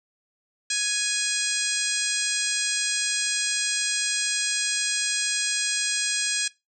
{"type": "harmonic tone with a mistuned harmonic", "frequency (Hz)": 827, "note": "G#5", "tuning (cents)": -8, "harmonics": [2, 3, 4, 5, 6, 7, 8, 9, 10], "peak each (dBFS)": [-32, -32, -32, -32, -32, -32, -32, -32, -32], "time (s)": [0.7, 6.48], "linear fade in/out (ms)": 5, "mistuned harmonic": 2, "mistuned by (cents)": 17, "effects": ["noise-tail reverb RT60 0.2 s tail -20 dB re dry"]}